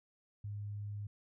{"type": "tone", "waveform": "sine", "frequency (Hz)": 103, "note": "G#2", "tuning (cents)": -14, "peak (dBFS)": -39, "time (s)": [0.44, 1.07], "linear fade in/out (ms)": 5, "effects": []}